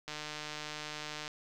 click train, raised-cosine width 0.2 ms, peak -23 dBFS, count 182, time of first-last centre 0.08-1.279 s, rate 151 Hz, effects none

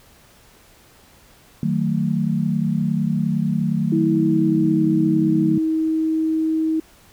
sine chord, D# diminished, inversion none, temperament just, 155.56 / 186.68 / 224 Hz, D#3 / F#3 / A3, 0 / +16 / +31 cents, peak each -22 dBFS, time 1.63-5.58 s, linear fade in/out 2 ms
sine tone with pitch glide, 324 to 318.1 Hz, E4 to D#4, -30 to +38 cents, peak -17 dBFS, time 3.92-6.8 s, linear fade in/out 5 ms, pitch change -32 cents, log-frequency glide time 4.03-4.78 s
effects pink hiss -51 dBFS RMS until 7.12 s

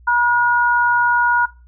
sine tone pair together, 961.8 / 1441 Hz, B5 / F#6, -46 / -46 cents, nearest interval perfect fifth, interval 700 cents, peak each -15 dBFS, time 0.07-1.46 s, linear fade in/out 10 ms, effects noise-tail reverb RT60 0.3 s tail -20 dB re dry + added 60 Hz sine -43 dBFS peak until 1.67 s

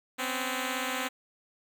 5% pulse beating tone pair, 254.8 / 271.8 Hz, C4 / C#4, -46 / -34 cents, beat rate 17 Hz, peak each -20 / -24 dBFS, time 0.18-1.09 s, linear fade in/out 20 ms, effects none

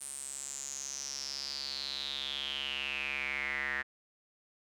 square tone with band-pass filter sweep, 69 Hz, C#2, 7 cents flat, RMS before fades -38 dBFS, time 0-3.83 s, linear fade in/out 20 ms, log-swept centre 9200 to 1800 Hz, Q 8.5, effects none

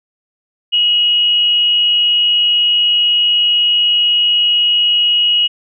sine tone with amplitude modulation, 2900 Hz, F#7, 35 cents flat, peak -8 dBFS, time 0.72-5.48 s, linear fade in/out 20 ms, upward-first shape sine, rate 298 Hz, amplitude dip 30%, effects none

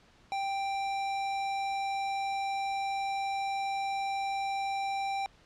square tone, 786 Hz, G5, 4 cents sharp, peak -31 dBFS, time 0.32-5.26 s, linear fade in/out 0 ms, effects pink hiss -61 dBFS RMS until 5.45 s + low-pass 5000 Hz 12 dB/octave

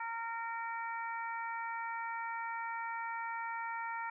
harmonic tone, 460 Hz, A#4, 23 cents flat, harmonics 2 / 3 / 4 / 5, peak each -39 / -43 / -45 / -47 dBFS, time 0-4.1 s, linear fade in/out 5 ms, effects none

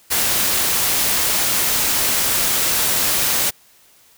white noise, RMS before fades -18 dBFS, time 0.1-3.51 s, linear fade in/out 20 ms, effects white hiss -52 dBFS RMS until 4.17 s

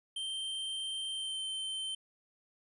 square tone with pitch glide, 3136 to 3102 Hz, G7 to G7, 0 to -19 cents, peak -36 dBFS, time 0.16-1.95 s, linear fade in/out 5 ms, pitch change -19 cents, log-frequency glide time 1.12-1.41 s, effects resampled to 24000 Hz

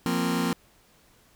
sawtooth chord, F suspended fourth, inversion none, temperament just, 174.61 / 232.8 / 261.9 Hz, F3 / Bb3 / C4, 0 / -2 / +2 cents, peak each -24 dBFS, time 0.06-0.53 s, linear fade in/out 0 ms, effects pink hiss -60 dBFS RMS until 1.35 s

